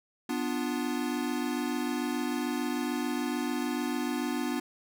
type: chord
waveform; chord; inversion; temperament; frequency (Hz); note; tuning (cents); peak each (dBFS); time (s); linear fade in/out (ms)
square; B diminished; none; equal; 246.9 / 293.7 / 349.2; B3 / D4 / F4; 0 / 0 / 0; -33 / -34 / -37; 0.29-4.6; 5
effects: none